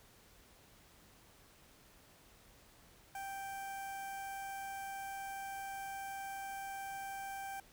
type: tone with notch filter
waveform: sawtooth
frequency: 784 Hz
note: G5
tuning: in tune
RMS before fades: -44 dBFS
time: 3.15-7.6 s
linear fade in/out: 2 ms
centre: 4000 Hz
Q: 0.84
effects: pink hiss -63 dBFS RMS until 7.72 s